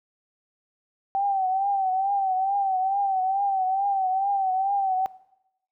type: tone with vibrato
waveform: sine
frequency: 774 Hz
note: G5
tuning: 22 cents flat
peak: -21 dBFS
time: 1.15-5.06 s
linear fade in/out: 0 ms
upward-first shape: triangle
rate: 2.3 Hz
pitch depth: 79 cents each way
effects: noise-tail reverb RT60 0.8 s tail -19 dB re dry